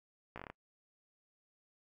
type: slowing click train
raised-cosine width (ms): 0.5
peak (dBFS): -29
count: 7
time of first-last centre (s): 0.36-0.5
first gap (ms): 16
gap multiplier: 1.15
effects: noise-tail reverb RT60 0.1 s tail -24 dB re dry